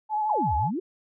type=tone with vibrato; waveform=sine; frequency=853 Hz; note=G#5; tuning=46 cents sharp; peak=-23 dBFS; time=0.09-0.71 s; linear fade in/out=50 ms; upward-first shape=sine; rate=12 Hz; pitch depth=28 cents each way
type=exponential two-way sweep; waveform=sine; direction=down then up; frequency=1108.7 to 65 to 403.8 Hz; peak=-26 dBFS; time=0.29-0.8 s; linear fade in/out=10 ms; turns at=0.55 s
effects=none